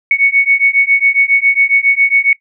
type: beating tone pair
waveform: sine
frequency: 2217 / 2224.3 Hz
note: C#7 / C#7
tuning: 0 / +5 cents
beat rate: 7.3 Hz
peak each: -11 dBFS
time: 0.11-2.33 s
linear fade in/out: 2 ms
effects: noise-tail reverb RT60 0.1 s tail -21 dB re dry